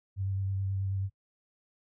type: tone with vibrato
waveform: sine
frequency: 96.9 Hz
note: G2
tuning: 20 cents flat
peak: -29 dBFS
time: 0.16-1.1 s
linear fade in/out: 50 ms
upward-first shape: square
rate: 9.3 Hz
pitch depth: 14 cents each way
effects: noise-tail reverb RT60 0.1 s tail -20 dB re dry